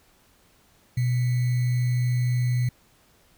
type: tone with sample-and-hold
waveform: sine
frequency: 123.47 Hz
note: B2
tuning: in tune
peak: -20 dBFS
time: 0.97-2.69 s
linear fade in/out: 5 ms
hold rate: 2100 Hz
effects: pink hiss -60 dBFS RMS until 3.37 s